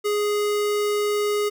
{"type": "tone", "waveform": "square", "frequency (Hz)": 415.3, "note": "G#4", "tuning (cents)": 0, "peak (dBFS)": -21, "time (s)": [0.04, 1.5], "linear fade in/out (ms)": 20, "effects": []}